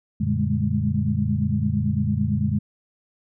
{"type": "tone cluster", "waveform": "sine", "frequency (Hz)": [90.7, 116, 145.3, 201.9, 210.8], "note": ["F#2", "A#2", "D3", "G#3", "G#3"], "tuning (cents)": [-34, -8, -18, -49, 26], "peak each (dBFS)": -26, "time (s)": [0.2, 2.59], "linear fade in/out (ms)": 10, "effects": []}